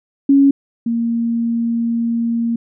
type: tone pair in turn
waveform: sine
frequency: 277.2 / 232.3 Hz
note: C#4 / A#3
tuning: 0 / -6 cents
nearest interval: minor third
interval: 306 cents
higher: first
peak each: -7 / -15 dBFS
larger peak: first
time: 0.29-0.51 / 0.86-2.56 s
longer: second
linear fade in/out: 5 ms
effects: none